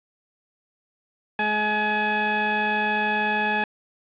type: tone pair together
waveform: 20% pulse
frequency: 211.5 / 846 Hz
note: G#3 / G#5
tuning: +32 / +32 cents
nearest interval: 2 octaves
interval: 2400 cents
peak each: -23 / -17 dBFS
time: 1.39-3.64 s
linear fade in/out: 2 ms
effects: resampled to 8000 Hz + 7-bit